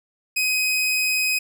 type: tone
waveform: sawtooth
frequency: 2517 Hz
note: D#7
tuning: 19 cents sharp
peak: -16 dBFS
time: 0.36-1.39 s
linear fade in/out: 10 ms
effects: none